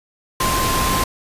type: tone in noise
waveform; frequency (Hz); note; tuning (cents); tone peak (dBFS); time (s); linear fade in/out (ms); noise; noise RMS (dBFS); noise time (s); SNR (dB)
sine; 1046.5; C6; 0; -20; 0.4-1.04; 5; pink; -20; 0.4-1.04; -3
effects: resampled to 32000 Hz